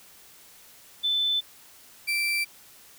sine / 35% pulse tone pair in turn, 3520 / 2342 Hz, A7 / D7, 0 / -5 cents, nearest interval perfect fifth, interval 705 cents, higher first, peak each -22 dBFS, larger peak neither, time 1.03-1.41 / 2.07-2.45 s, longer neither, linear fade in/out 20 ms, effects white hiss -52 dBFS RMS until 2.98 s

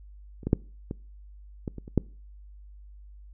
clicks, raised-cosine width 3 ms, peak -30 / -15 / -6 / -19 / -18 / -25 / -29 / -7 dBFS, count 8, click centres 0.432 / 0.47 / 0.531 / 0.911 / 1.678 / 1.783 / 1.879 / 1.977 s, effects noise-tail reverb RT60 0.4 s tail -24 dB re dry + added 50 Hz sine -45 dBFS peak until 3.33 s

